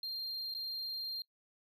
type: tone with dropouts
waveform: triangle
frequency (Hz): 4191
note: C8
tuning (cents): +2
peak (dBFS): -36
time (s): 0.03-1.22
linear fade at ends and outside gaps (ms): 2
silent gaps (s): 0.54-0.548
effects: noise-tail reverb RT60 0.1 s tail -23 dB re dry